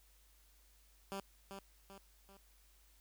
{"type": "tone with echo", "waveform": "10% pulse", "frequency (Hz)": 196, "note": "G3", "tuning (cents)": 0, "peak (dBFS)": -33, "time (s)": [1.12, 1.2], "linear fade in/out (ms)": 0, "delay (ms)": 390, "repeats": 3, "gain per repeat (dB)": -6, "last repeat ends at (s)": 2.37, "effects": ["added 50 Hz sine -66 dBFS peak until 3 s", "white hiss -70 dBFS RMS until 3 s"]}